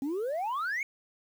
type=exponential sweep; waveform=sine; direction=up; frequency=261.6 to 2271 Hz; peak=-27 dBFS; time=0.02-0.83 s; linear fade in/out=2 ms; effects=tanh soft clip ceiling -28 dBFS + 9-bit